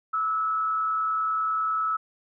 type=tone with frequency modulation; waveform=sine; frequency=1300 Hz; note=E6; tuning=24 cents flat; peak=-23 dBFS; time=0.13-1.97 s; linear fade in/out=10 ms; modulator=130 Hz; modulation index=0.33; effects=none